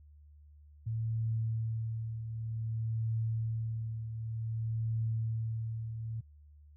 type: tone with tremolo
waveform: sine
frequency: 112.4 Hz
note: A2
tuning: 37 cents sharp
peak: -29 dBFS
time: 0.86-6.21 s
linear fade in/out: 10 ms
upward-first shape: triangle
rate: 0.54 Hz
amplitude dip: 60%
effects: added 74 Hz sine -54 dBFS peak until 6.76 s